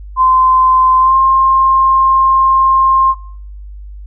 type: tone with pitch glide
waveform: sine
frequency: 1035 to 1061 Hz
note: C6 to C6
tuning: -19 to +24 cents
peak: -6 dBFS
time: 0.16-3.15 s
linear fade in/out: 50 ms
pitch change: +43 cents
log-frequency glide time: 0.99-1.16 s
effects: noise-tail reverb RT60 0.6 s tail -24 dB re dry + added 50 Hz sine -27 dBFS peak until 4.06 s